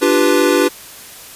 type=chord; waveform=square; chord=G dominant seventh; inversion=second; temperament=equal with one note detuned; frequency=293.7 / 347.8 / 392 / 493.9 Hz; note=D4 / F4 / G4 / B4; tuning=0 / -7 / 0 / 0 cents; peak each=-17 dBFS; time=0.01-0.69 s; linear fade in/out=20 ms; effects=white hiss -36 dBFS RMS until 1.35 s + resampled to 32000 Hz